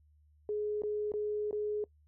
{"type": "tone with dropouts", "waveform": "sine", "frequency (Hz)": 420, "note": "G#4", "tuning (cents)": 19, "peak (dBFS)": -31, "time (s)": [0.49, 1.84], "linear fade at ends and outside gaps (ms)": 1, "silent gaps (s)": [[0.82, 0.835], [1.119, 1.138], [1.51, 1.528]], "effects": ["noise-tail reverb RT60 0.1 s tail -23 dB re dry", "added 75 Hz sine -62 dBFS peak until 2.07 s"]}